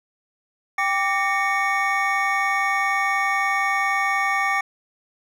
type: tone cluster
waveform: triangle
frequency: 786 / 1169 / 1837 / 2228 Hz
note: G5 / D6 / A#6 / C#7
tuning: +4 / -8 / -26 / +8 cents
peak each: -23 dBFS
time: 0.78-4.61 s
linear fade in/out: 5 ms
effects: none